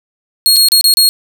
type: tone with dropouts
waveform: sawtooth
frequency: 4294 Hz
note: C8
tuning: 44 cents sharp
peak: -3 dBFS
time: 0.46-1.09 s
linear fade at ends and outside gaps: 0 ms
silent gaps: 0.561-0.566 / 0.686-0.719 / 0.811-0.842 / 0.939-0.971 s
effects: none